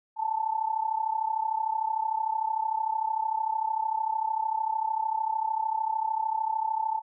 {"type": "tone with amplitude modulation", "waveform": "sine", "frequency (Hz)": 880, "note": "A5", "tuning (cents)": 0, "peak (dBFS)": -22, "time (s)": [0.16, 7.02], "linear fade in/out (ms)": 50, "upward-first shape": "sine", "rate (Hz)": 33.3, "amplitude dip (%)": 80, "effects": []}